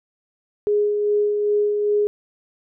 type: tone with tremolo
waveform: sine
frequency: 415.3 Hz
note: G#4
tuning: in tune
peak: -15 dBFS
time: 0.67-2.07 s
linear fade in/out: 0 ms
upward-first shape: sine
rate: 2.5 Hz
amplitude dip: 35%
effects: none